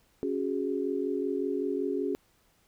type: chord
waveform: sine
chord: C# suspended fourth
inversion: none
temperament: equal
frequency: 277.2 / 370 / 415.3 Hz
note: C#4 / F#4 / G#4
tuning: 0 / 0 / 0 cents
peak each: -32 dBFS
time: 0.23-2.15 s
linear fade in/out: 0 ms
effects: pink hiss -67 dBFS RMS until 2.67 s